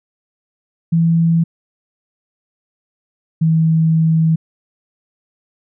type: tone pair in turn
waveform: sine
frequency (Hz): 165.9 / 161.18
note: E3 / E3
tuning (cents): +11 / -39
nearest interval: unison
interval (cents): 50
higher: first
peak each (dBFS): -10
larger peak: neither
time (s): 0.92-1.44 / 3.41-4.36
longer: second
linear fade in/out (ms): 10
effects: none